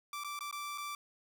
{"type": "tone with dropouts", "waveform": "sawtooth", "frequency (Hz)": 1169, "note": "D6", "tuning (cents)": -8, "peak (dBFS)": -35, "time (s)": [0.13, 0.95], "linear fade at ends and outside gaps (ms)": 2, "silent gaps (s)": [[0.237, 0.245], [0.391, 0.407], [0.512, 0.526], [0.777, 0.781]], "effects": []}